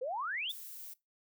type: exponential sweep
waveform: sine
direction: up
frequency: 475.2 to 3729 Hz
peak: -34 dBFS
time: 0.01-0.52 s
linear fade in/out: 10 ms
type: noise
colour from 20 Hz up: violet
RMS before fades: -47 dBFS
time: 0.49-0.94 s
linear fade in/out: 10 ms
effects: noise-tail reverb RT60 0.2 s tail -20 dB re dry